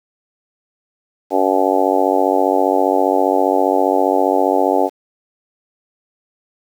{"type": "harmonic tone", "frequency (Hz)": 95, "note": "F#2", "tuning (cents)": 46, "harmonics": [3, 4, 5, 6, 7, 8, 9], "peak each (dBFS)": [-20, -20, -20, -20, -20, -20, -20], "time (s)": [1.3, 4.9], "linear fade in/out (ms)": 50, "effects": ["7-bit"]}